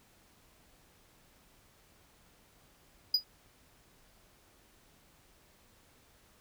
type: tone with exponential decay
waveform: triangle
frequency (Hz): 4928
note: D#8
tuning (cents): -17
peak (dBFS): -19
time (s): 3.14-3.24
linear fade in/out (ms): 5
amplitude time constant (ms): 20
effects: pink hiss -64 dBFS RMS until 6.4 s